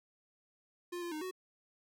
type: tone with pitch steps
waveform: square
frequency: 351.9 / 346 / 307.8 / 370.9 Hz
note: F4 / F4 / D#4 / F#4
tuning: +13 / -16 / -19 / +4 cents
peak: -39 dBFS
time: 0.92-1.312 s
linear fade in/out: 10 ms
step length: 98 ms
effects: none